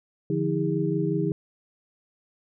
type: tone cluster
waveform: sine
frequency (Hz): 147.6 / 173.2 / 319.5 / 404.8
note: D3 / F3 / D#4 / G#4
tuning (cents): +9 / -14 / +46 / -44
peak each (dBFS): -28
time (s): 0.3-1.32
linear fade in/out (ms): 2
effects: none